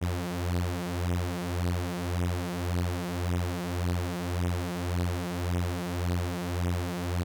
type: beating tone pair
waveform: sawtooth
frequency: 87.31 / 89.11 Hz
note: F2 / F2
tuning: 0 / +35 cents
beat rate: 1.8 Hz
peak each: -27 dBFS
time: 0.01-7.24 s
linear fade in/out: 20 ms
effects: none